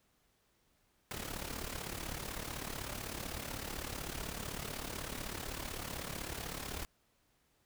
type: noise with amplitude modulation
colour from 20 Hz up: pink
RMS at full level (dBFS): -39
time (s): 1.11-6.85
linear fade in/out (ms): 0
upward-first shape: sine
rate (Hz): 35.9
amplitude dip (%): 70
effects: pink hiss -74 dBFS RMS until 7.65 s